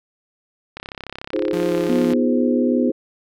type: click train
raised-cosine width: 0.3 ms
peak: -15 dBFS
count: 47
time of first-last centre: 0.77-2.135 s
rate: 33.7 Hz
type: chord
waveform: sine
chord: F minor seventh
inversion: third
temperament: equal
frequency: 311.1 / 349.2 / 415.3 / 523.3 Hz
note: Eb4 / F4 / Ab4 / C5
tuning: 0 / 0 / 0 / 0 cents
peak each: -24 dBFS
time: 1.33-2.92 s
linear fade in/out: 10 ms
type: tone with vibrato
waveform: sawtooth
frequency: 174.61 Hz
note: F3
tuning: in tune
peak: -22 dBFS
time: 1.53-2.13 s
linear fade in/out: 0 ms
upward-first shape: square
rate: 2.8 Hz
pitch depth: 14 cents each way
type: tone with pitch glide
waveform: sine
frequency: 246.9 to 248.5 Hz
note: B3 to B3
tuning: 0 to +11 cents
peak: -17 dBFS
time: 1.89-2.9 s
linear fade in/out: 5 ms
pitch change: +11 cents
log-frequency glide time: 2.3-2.56 s
effects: none